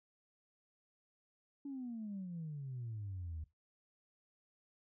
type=exponential sweep; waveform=sine; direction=down; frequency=286.8 to 75.9 Hz; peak=-40 dBFS; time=1.65-3.44 s; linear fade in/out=5 ms; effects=noise-tail reverb RT60 0.2 s tail -18 dB re dry + tanh soft clip ceiling -37 dBFS